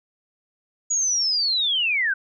sine linear sweep, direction down, 6840 to 1480 Hz, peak -19 dBFS, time 0.9-2.14 s, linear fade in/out 10 ms, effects none

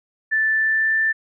sine tone with pitch glide, 1760 to 1773.3 Hz, A6 to A6, 0 to +13 cents, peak -16 dBFS, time 0.31-1.13 s, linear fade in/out 20 ms, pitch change +13 cents, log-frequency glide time 0.5-0.99 s, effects none

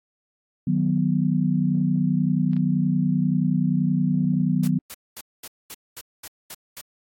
sine chord, B major, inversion first, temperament equal with one note detuned, 154.49 / 185 / 246.9 Hz, D#3 / F#3 / B3, -12 / 0 / 0 cents, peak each -23 / -22 / -24 dBFS, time 0.67-4.79 s, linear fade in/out 5 ms
clicks, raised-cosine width 0.3 ms, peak -29 dBFS, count 2, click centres 2.533 / 2.566 s
white noise bursts, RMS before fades -37 dBFS, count 9, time 4.63-6.813 s, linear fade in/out 5 ms, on 47 ms, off 220 ms
effects AAC 64 kbps

